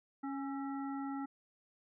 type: harmonic tone with a mistuned harmonic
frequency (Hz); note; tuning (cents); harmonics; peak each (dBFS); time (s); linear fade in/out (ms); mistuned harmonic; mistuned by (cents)
275.7; C#4; -9; 1 / 3 / 5 / 7; -38 / -45 / -48 / -57; 0.23-1.26; 10; 5; -50
effects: none